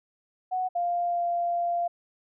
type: tone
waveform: sine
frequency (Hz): 740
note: F#5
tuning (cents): 0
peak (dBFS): -25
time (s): 0.51-0.69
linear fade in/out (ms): 20
type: tone with pitch glide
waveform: sine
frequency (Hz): 698.5 to 692.9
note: F5 to F5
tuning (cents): 0 to -14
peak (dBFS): -24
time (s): 0.75-1.88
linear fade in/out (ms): 10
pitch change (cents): -14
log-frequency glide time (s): 1.06-1.24
effects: none